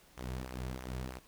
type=tone with flanger; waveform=sawtooth; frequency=63.5 Hz; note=B1; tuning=49 cents sharp; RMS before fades=-41 dBFS; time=0.17-1.19 s; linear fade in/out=10 ms; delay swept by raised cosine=0.22 to 3.92 ms; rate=3.1 Hz; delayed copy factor=-0.6; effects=pink hiss -62 dBFS RMS until 1.27 s